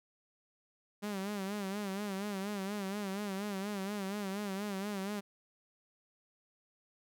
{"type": "tone with vibrato", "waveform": "sawtooth", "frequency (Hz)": 199.6, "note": "G3", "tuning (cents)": 32, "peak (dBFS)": -32, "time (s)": [1.02, 5.21], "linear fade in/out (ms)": 20, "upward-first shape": "sine", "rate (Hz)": 4.2, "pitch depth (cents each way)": 87, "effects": []}